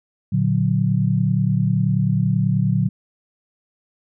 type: chord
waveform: sine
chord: Bb augmented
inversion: none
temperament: equal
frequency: 116.54 / 146.83 / 185 Hz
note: Bb2 / D3 / F#3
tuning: 0 / 0 / 0 cents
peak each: -20 dBFS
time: 0.32-2.89 s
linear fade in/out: 10 ms
effects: none